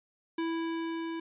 square tone with level ramp, 329.6 Hz, E4, in tune, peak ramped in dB -30 to -35 dBFS, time 0.38-1.2 s, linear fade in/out 5 ms, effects resampled to 8000 Hz

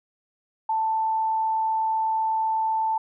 sine tone, 884 Hz, A5, 8 cents sharp, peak -21 dBFS, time 0.69-2.98 s, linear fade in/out 5 ms, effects none

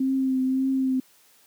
sine tone with vibrato, 263 Hz, C4, 9 cents sharp, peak -20 dBFS, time 0-1 s, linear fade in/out 5 ms, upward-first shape triangle, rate 1.8 Hz, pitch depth 28 cents each way, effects white hiss -58 dBFS RMS until 1.46 s + high-pass 150 Hz 12 dB/octave

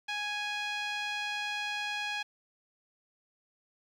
5% pulse tone with low-pass filter, 830.6 Hz, G#5, in tune, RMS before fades -35 dBFS, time 0.08-2.23 s, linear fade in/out 10 ms, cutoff 2800 Hz, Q 1.3, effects 10-bit

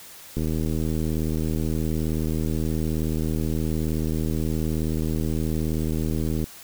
click train, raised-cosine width 3 ms, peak -14 dBFS, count 480, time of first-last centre 0.37-6.441 s, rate 78.9 Hz, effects white hiss -44 dBFS RMS until 6.63 s

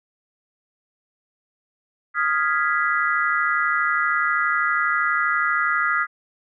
sine chord, F half-diminished seventh, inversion third, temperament equal, 1244.5 / 1396.9 / 1661.2 / 1975.5 Hz, Eb6 / F6 / Ab6 / Cb7, 0 / 0 / 0 / 0 cents, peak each -23 / -23 / -25 / -25 dBFS, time 2.14-6.07 s, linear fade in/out 50 ms, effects none

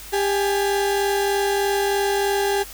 35% pulse tone pair together, 398.2 / 839.6 Hz, G4 / G#5, +27 / +19 cents, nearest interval octave + minor second, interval 1292 cents, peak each -18 / -24 dBFS, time 0.12-2.64 s, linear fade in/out 20 ms, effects added 50 Hz sine -43 dBFS peak until 2.73 s + white hiss -39 dBFS RMS until 2.73 s

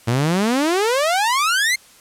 sawtooth exponential sweep, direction up, 111.7 to 2148 Hz, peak -12 dBFS, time 0.07-1.76 s, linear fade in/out 10 ms, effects white hiss -48 dBFS RMS until 2 s + low-pass 11000 Hz 12 dB/octave

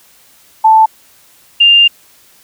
sine tone pair in turn, 880 / 2799 Hz, A5 / F7, 0 / +3 cents, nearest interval octave + minor sixth, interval 2003 cents, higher second, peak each -3 dBFS, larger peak neither, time 0.64-0.86 / 1.6-1.88 s, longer second, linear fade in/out 10 ms, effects white hiss -46 dBFS RMS until 2.43 s

